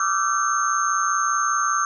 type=tone cluster; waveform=sine; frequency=1164 / 1224 / 1349 / 1533 / 6370 Hz; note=D6 / D#6 / E6 / G6 / G8; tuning=-16 / -29 / +40 / -39 / +27 cents; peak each=-23 / -27 / -24 / -28 / -27 dBFS; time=0-1.85 s; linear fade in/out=2 ms; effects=none